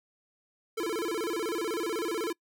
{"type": "tone with vibrato", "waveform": "square", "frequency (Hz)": 388.2, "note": "G4", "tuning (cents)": -17, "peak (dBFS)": -30, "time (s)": [0.77, 2.33], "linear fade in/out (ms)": 10, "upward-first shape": "square", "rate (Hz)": 16, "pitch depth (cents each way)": 240, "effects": ["noise-tail reverb RT60 0.1 s tail -25 dB re dry"]}